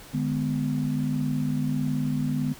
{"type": "chord", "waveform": "sine", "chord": "G# diminished", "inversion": "second", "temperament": "just", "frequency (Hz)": [149.51, 207.7, 249.2], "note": ["D3", "G#3", "B3"], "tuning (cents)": [31, 0, 16], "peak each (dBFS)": [-27, -31, -27], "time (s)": [0.13, 2.54], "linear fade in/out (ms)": 20, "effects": ["pink hiss -46 dBFS RMS until 2.59 s"]}